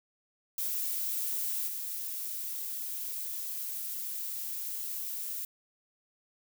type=noise with level steps; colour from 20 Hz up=violet; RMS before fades=-33 / -37 dBFS; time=0.58-5.45 s; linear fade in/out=2 ms; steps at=1.67 s; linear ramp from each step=20 ms; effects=none